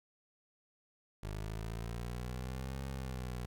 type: linear two-way sweep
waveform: 20% pulse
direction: up then down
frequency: 50.9 to 67.5 to 59.9 Hz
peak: -34 dBFS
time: 1.23-3.46 s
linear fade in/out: 5 ms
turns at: 2.85 s
effects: 11-bit

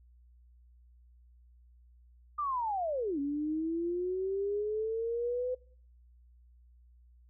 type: linear two-way sweep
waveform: sine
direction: down then up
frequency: 1215 to 278.1 to 508 Hz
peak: -30 dBFS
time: 2.38-5.55 s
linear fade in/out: 10 ms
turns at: 3.19 s
effects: noise-tail reverb RT60 0.5 s tail -22 dB re dry + added 60 Hz sine -57 dBFS peak until 7.29 s

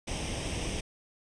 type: noise with comb filter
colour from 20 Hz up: pink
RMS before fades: -34 dBFS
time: 0.07-0.81 s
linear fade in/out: 10 ms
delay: 0.35 ms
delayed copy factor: +0.65
effects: resampled to 22050 Hz

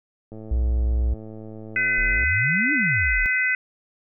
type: click train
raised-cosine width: 2 ms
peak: -26 dBFS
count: 210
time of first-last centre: 0.32-2.237 s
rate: 109 Hz
type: tone with vibrato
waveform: sine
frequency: 61.74 Hz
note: B1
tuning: in tune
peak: -18 dBFS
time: 0.51-1.14 s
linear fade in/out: 5 ms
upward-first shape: sine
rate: 2.4 Hz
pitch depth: 9 cents each way
type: harmonic tone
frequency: 506 Hz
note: B4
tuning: 42 cents sharp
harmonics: 3 / 4 / 5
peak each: -24 / -21 / -27 dBFS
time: 1.76-3.55 s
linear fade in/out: 2 ms
type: exponential two-way sweep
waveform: sine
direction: up then down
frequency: 31.15 to 311.1 to 31.15 Hz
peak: -24 dBFS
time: 1.98-3.26 s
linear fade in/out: 0 ms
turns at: 2.73 s
effects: none

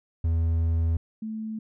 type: tone pair in turn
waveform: triangle / sine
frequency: 82.3 / 219 Hz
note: E2 / A3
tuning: -2 / -8 cents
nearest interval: octave + perfect fourth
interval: 1694 cents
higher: second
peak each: -19 / -30 dBFS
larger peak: first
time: 0.24-0.97 / 1.22-1.59 s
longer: first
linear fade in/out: 5 ms
effects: none

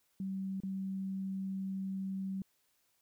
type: tone with dropouts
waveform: sine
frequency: 192 Hz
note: G3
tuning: 36 cents flat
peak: -35 dBFS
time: 0.2-2.42 s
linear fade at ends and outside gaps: 2 ms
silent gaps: 0.603-0.634 s
effects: white hiss -75 dBFS RMS until 3.01 s

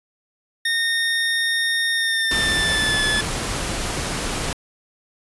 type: tone with pitch glide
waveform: 25% pulse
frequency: 1839 to 1725.8 Hz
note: A#6 to A6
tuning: -24 to -34 cents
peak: -15 dBFS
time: 0.65-3.21 s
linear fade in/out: 5 ms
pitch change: -110 cents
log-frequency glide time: 1.93-3.05 s
type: noise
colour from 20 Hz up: pink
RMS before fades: -25 dBFS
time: 2.31-4.53 s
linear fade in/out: 2 ms
effects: resampled to 24000 Hz

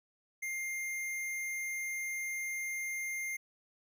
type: tone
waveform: square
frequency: 2110 Hz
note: C7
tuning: 14 cents sharp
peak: -36 dBFS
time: 0.42-3.37 s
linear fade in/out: 10 ms
effects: none

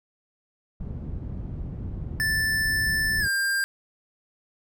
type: low-pass noise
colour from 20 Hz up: white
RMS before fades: -33 dBFS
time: 0.8-3.28 s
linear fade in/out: 5 ms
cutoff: 110 Hz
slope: 12 dB/octave
type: tone with pitch glide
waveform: square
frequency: 1761 to 1596.3 Hz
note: A6 to G6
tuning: +1 to +31 cents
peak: -23 dBFS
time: 2.2-3.64 s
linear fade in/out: 0 ms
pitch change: -170 cents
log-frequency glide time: 3.2-3.26 s
effects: none

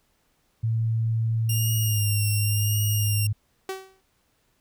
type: tone with pitch glide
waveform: sine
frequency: 113 to 105.43 Hz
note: A2 to G#2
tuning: +47 to +27 cents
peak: -21 dBFS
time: 0.63-3.33 s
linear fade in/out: 10 ms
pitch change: -120 cents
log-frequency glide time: 1.71-2.03 s
type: tone with vibrato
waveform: 5% pulse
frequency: 2799 Hz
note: F7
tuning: 3 cents sharp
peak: -19 dBFS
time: 1.49-3.27 s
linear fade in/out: 5 ms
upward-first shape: triangle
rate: 0.93 Hz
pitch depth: 44 cents each way
type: tone with exponential decay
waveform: sawtooth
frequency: 381.5 Hz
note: G4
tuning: 47 cents flat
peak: -23 dBFS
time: 3.69-4.01 s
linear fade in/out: 2 ms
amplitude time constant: 68 ms
effects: pink hiss -68 dBFS RMS until 4.6 s

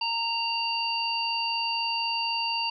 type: harmonic tone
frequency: 926 Hz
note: A#5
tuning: 12 cents flat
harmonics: 1 / 3 / 5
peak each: -30 / -30 / -30 dBFS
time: 0.01-2.7 s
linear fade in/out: 5 ms
effects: none

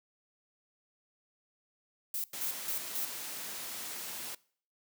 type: noise bursts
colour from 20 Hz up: violet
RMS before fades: -35 dBFS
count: 4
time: 2.14-3.05 s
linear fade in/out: 2 ms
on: 100 ms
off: 170 ms
type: noise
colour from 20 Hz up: white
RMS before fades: -41 dBFS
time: 2.33-4.35 s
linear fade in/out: 5 ms
effects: noise-tail reverb RT60 0.5 s tail -22 dB re dry + high-pass 150 Hz 12 dB/octave

